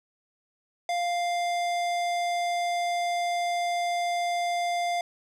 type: tone with hard clipping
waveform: sine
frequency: 698.5 Hz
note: F5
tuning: in tune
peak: -27 dBFS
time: 0.89-5.01 s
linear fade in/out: 2 ms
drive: 17 dB
effects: none